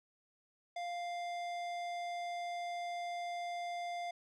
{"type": "tone with tanh clipping", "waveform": "sine", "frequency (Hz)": 698.5, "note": "F5", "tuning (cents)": 0, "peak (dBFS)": -40, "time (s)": [0.76, 4.11], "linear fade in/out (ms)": 5, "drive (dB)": 16, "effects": []}